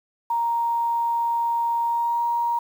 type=tone with pitch glide; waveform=sine; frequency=934 to 941.6 Hz; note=A#5 to A#5; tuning=+3 to +17 cents; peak=-20 dBFS; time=0.3-2.59 s; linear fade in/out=5 ms; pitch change=+14 cents; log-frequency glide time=1.83-2.22 s; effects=8-bit